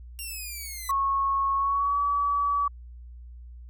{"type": "exponential sweep", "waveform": "5% pulse", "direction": "down", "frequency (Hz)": [2794, 1975.5], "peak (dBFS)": -26, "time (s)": [0.19, 0.91], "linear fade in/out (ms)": 0}
{"type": "tone with pitch glide", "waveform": "sine", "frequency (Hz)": [1098, 1143.3], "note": ["C#6", "D6"], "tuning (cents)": [-17, -47], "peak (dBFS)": -22, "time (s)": [0.89, 2.68], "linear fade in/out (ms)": 5, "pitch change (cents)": 70, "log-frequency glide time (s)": [1.55, 1.99]}
{"effects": ["added 60 Hz sine -41 dBFS peak until 3.69 s"]}